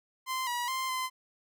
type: tone with pitch steps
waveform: sawtooth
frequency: 1038 / 966 / 1046 / 1031 Hz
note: C6 / B5 / C6 / C6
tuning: -14 / -39 / -1 / -26 cents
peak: -27 dBFS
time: 0.26-1.1 s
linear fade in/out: 50 ms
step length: 210 ms
effects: none